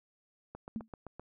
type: click train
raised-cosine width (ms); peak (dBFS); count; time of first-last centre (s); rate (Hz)
1; -30; 6; 0.55-1.196; 7.74
type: tone with exponential decay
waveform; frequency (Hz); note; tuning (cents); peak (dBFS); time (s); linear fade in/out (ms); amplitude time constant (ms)
sine; 221.9; A3; +15; -30; 0.76-0.88; 0; 25
effects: none